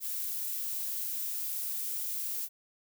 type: noise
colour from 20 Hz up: violet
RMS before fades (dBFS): -35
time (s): 0-2.49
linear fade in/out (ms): 50
effects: none